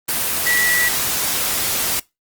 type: tone in noise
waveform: sine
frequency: 1949 Hz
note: B6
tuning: 23 cents flat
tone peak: -16 dBFS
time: 0.46-0.89 s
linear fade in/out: 10 ms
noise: white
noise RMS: -20 dBFS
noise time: 0.08-2 s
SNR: +1 dB
effects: noise-tail reverb RT60 0.2 s tail -21 dB re dry + Opus 24 kbps